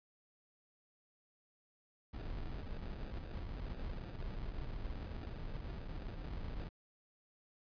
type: noise with sample-and-hold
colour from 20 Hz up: brown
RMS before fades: -43 dBFS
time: 2.13-6.69 s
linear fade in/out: 10 ms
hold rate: 1050 Hz
effects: resampled to 11025 Hz